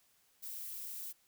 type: noise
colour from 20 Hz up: violet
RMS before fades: -44 dBFS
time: 0.42-1.13 s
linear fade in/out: 20 ms
effects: white hiss -71 dBFS RMS until 1.27 s